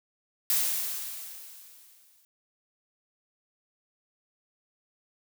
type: noise with exponential decay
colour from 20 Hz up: blue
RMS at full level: -24 dBFS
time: 0.5-2.25 s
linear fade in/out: 0 ms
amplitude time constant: 380 ms
effects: none